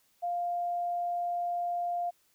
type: tone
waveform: sine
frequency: 700 Hz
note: F5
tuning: 4 cents sharp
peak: -29 dBFS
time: 0.22-2.11 s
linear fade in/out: 20 ms
effects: white hiss -69 dBFS RMS until 2.34 s